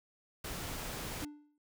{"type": "noise", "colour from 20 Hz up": "pink", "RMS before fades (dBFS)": -41, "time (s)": [0.44, 1.25], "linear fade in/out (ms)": 5}
{"type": "tone with exponential decay", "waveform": "triangle", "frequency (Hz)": 295.4, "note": "D4", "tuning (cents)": 10, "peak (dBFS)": -35, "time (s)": [1.22, 1.58], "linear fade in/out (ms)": 2, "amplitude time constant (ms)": 78}
{"effects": []}